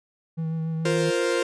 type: tone with vibrato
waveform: triangle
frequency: 161.4 Hz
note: E3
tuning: 36 cents flat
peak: -23 dBFS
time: 0.37-1.11 s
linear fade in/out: 20 ms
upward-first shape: sine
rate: 7 Hz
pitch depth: 17 cents each way
type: chord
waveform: 45% pulse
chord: F suspended fourth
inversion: none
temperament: equal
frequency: 349.2 / 466.2 / 523.3 Hz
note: F4 / Bb4 / C5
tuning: 0 / 0 / 0 cents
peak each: -26 dBFS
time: 0.85-1.43 s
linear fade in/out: 5 ms
effects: resampled to 22050 Hz